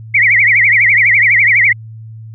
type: tone with vibrato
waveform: sine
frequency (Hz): 2100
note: C7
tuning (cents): +6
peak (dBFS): -6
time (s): 0.14-1.73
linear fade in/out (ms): 10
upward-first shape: triangle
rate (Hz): 12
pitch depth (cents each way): 220
effects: added 111 Hz sine -28 dBFS peak until 2.34 s